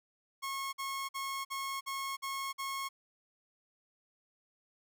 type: tone bursts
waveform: sawtooth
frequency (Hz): 1089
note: C#6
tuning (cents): -31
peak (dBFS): -32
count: 7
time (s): 0.42-2.89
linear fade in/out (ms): 20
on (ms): 310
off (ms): 50
effects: none